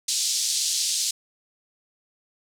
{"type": "band-pass noise", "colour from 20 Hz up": "pink", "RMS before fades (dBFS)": -25, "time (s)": [0.08, 1.11], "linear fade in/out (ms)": 5, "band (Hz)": [4100, 8800], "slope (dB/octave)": 24, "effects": []}